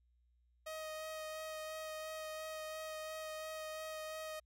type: tone with vibrato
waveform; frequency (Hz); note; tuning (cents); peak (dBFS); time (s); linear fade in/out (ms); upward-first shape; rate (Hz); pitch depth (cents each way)
sawtooth; 627; D#5; +13; -39; 0.66-4.4; 10; sine; 2.9; 11
effects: added 60 Hz sine -70 dBFS peak until 4.45 s